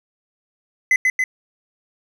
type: tone with echo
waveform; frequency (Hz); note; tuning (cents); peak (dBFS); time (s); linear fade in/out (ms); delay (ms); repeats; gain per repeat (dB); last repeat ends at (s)
triangle; 2030; B6; +47; -10; 0.91-0.96; 2; 140; 2; -2; 1.24
effects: resampled to 32000 Hz